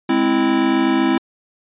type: chord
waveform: square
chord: Ab augmented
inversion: none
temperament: equal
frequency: 207.7 / 261.6 / 329.6 Hz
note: Ab3 / C4 / E4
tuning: 0 / 0 / 0 cents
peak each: -24 / -18 / -18 dBFS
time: 0.09-1.18 s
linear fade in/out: 5 ms
effects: resampled to 8000 Hz